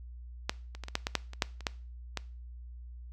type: clicks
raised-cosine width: 0.2 ms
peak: -11 / -27 / -23 / -23 / -11 / -13 / -9 / -27 / -8 / -28 / -11 / -15 dBFS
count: 12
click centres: 0.495 / 0.75 / 0.837 / 0.884 / 0.954 / 1.069 / 1.153 / 1.334 / 1.422 / 1.607 / 1.668 / 2.173 s
effects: noise-tail reverb RT60 0.4 s tail -21 dB re dry + added 60 Hz sine -43 dBFS peak until 3.12 s